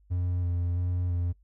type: tone with vibrato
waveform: triangle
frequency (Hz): 88.3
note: F2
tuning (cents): +20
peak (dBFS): -24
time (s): 0.1-1.33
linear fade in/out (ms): 20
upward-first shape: square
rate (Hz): 1.5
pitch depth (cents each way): 18
effects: noise-tail reverb RT60 0.1 s tail -18 dB re dry + added 50 Hz sine -58 dBFS peak until 1.43 s